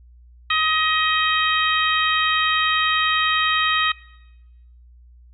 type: harmonic tone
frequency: 630 Hz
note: D#5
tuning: 21 cents sharp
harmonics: 2 / 3 / 4 / 5 / 6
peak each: -21 / -23 / -24 / -25 / -26 dBFS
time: 0.5-3.92 s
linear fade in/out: 5 ms
effects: noise-tail reverb RT60 1.0 s tail -21 dB re dry + added 60 Hz sine -45 dBFS peak until 5.33 s

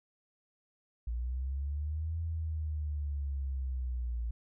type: linear two-way sweep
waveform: sine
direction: up then down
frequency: 57.3 to 82.9 to 57.3 Hz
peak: -32 dBFS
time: 1.07-4.31 s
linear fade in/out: 5 ms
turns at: 2.2 s
effects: none

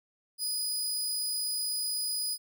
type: tone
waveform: 20% pulse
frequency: 4964 Hz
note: D#8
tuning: 5 cents flat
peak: -24 dBFS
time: 0.38-2.38 s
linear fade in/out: 50 ms
effects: none

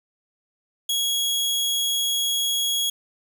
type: tone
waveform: sawtooth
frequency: 3322 Hz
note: G#7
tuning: in tune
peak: -18 dBFS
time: 0.89-2.9 s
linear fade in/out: 5 ms
effects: none

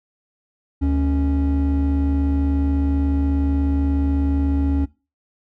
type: tone pair together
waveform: triangle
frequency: 73.58 / 277.2 Hz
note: D2 / C#4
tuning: +4 / 0 cents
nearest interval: octave + major seventh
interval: 2296 cents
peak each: -15 / -17 dBFS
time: 0.81-4.86 s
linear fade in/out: 20 ms
effects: noise-tail reverb RT60 0.3 s tail -22 dB re dry + tanh soft clip ceiling -11 dBFS

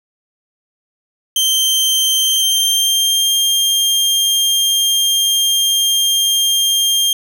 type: tone with pitch glide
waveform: sawtooth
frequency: 3133 to 3201 Hz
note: G7 to G7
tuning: -2 to +36 cents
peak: -9 dBFS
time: 1.36-7.13 s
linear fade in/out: 2 ms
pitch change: +38 cents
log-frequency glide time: 2.17-3.33 s
effects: none

